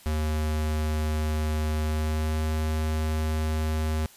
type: tone with pitch glide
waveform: square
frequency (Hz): 77.1 to 78.04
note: D#2 to D#2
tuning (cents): -15 to +6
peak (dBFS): -25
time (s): 0.06-4.06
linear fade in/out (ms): 0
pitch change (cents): +21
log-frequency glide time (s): 1.82-2.42
effects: white hiss -52 dBFS RMS until 4.16 s + resampled to 32000 Hz